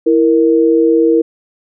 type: tone pair together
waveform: sine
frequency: 329.6 / 466.1 Hz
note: E4 / A#4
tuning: 0 / 0 cents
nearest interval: tritone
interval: 600 cents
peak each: -10 dBFS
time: 0.06-1.22 s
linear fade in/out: 10 ms
effects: none